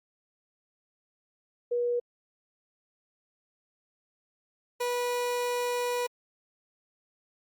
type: tone pair in turn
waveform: sine / 30% pulse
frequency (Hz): 482.3 / 488.2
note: B4 / B4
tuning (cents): -41 / -20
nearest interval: unison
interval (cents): 21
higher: second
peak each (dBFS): -25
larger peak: neither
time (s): 1.71-2 / 4.8-6.07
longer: second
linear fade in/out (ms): 10
effects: Opus 32 kbps